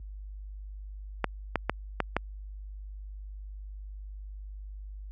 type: clicks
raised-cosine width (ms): 0.5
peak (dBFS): -10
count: 5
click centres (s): 1.243 / 1.557 / 1.696 / 2.003 / 2.166
effects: added 50 Hz sine -34 dBFS peak until 5.11 s + high-pass 60 Hz 12 dB/octave